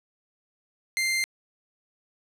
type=tone; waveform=sawtooth; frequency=2093 Hz; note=C7; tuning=in tune; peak=-20 dBFS; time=0.97-1.24 s; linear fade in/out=0 ms; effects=low-pass 12000 Hz 12 dB/octave + 10-bit